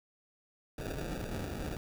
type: noise with sample-and-hold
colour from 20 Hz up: pink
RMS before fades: -38 dBFS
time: 0.78-1.77 s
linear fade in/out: 2 ms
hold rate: 1050 Hz
effects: none